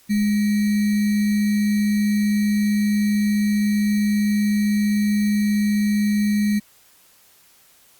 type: tone with sample-and-hold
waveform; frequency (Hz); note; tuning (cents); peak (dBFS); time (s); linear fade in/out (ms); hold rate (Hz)
sine; 207.7; G#3; 0; -16; 0.09-6.6; 20; 2100
effects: white hiss -54 dBFS RMS until 7.99 s + Opus 48 kbps